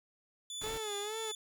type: tone with tremolo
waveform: 25% pulse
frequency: 3479 Hz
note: A7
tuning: 20 cents flat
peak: -35 dBFS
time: 0.5-1.35 s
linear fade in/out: 2 ms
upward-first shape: triangle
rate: 2.8 Hz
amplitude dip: 50%
type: noise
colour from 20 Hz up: pink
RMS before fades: -45 dBFS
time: 0.61-0.78 s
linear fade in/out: 5 ms
type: tone with vibrato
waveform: sawtooth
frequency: 425.4 Hz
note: G#4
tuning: 42 cents sharp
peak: -34 dBFS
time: 0.63-1.32 s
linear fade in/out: 10 ms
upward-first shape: sine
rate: 2.2 Hz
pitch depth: 86 cents each way
effects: none